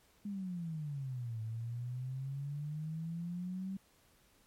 sine exponential two-way sweep, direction down then up, 207.7 to 110 to 194.6 Hz, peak -37 dBFS, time 0.25-3.77 s, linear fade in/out 5 ms, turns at 1.41 s, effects pink hiss -68 dBFS RMS until 4.46 s + MP3 64 kbps

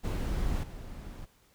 brown noise with level steps, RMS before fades -31 / -42 dBFS, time 0.03-1.26 s, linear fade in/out 20 ms, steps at 0.63 s, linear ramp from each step 5 ms, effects pink hiss -65 dBFS RMS until 1.54 s

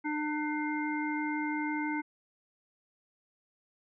harmonic tone, 301 Hz, D4, 43 cents sharp, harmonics 1 / 3 / 5 / 7, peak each -32 / -37 / -41 / -38 dBFS, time 0.04-2.02 s, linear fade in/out 20 ms, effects none

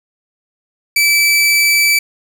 sawtooth tone, 2313 Hz, D7, 27 cents flat, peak -6 dBFS, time 0.96-1.99 s, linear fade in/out 5 ms, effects 7-bit

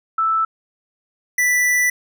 sine / square tone pair in turn, 1318.5 / 1975.5 Hz, E6 / B6, 0 / 0 cents, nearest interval perfect fifth, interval 700 cents, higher second, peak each -15 dBFS, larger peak neither, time 0.18-0.45 / 1.38-1.9 s, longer second, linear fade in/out 5 ms, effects none

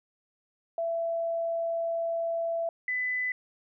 sine tone pair in turn, 668 / 2002 Hz, E5 / B6, +23 / +23 cents, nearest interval octave + perfect fifth, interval 1900 cents, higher second, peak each -27 dBFS, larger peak neither, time 0.78-2.69 / 2.88-3.32 s, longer first, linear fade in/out 2 ms, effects none

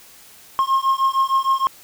triangle beating tone pair, 1069 / 1075.5 Hz, C6 / C6, +37 / +47 cents, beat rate 6.5 Hz, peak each -17 dBFS, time 0.59-1.67 s, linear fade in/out 0 ms, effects white hiss -46 dBFS RMS until 1.83 s

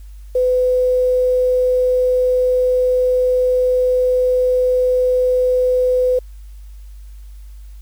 sine tone with quantisation, 504 Hz, B4, 35 cents sharp, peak -12 dBFS, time 0.35-6.19 s, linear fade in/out 5 ms, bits 7, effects added 50 Hz sine -33 dBFS peak until 7.81 s + white hiss -56 dBFS RMS until 7.81 s

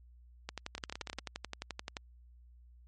two click trains, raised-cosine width 0.2 ms, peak -21 / -23 dBFS, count 18 / 8, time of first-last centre 0.49-1.968 / 0.78-1.189 s, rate 11.5 / 17.1 Hz, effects added 60 Hz sine -55 dBFS peak until 2.87 s + MP3 48 kbps

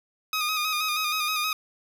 15% pulse tone with vibrato, 1242 Hz, D#6, 3 cents flat, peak -18 dBFS, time 0.33-1.53 s, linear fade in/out 2 ms, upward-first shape square, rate 6.3 Hz, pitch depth 34 cents each way, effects none

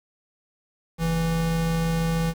square tone pair together, 46.25 / 164.81 Hz, F#1 / E3, 0 / 0 cents, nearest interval octave + minor seventh, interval 2200 cents, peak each -31 / -23 dBFS, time 0.98-2.34 s, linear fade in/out 50 ms, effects 8-bit

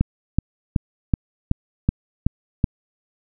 click train, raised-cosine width 5 ms, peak -4 dBFS, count 8, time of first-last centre 0.01-2.642 s, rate 2.66 Hz, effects none

